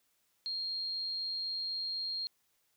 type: tone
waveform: sine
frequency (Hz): 4228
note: C8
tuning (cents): +17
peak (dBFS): -34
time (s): 0.46-2.27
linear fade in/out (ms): 0
effects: white hiss -75 dBFS RMS until 2.76 s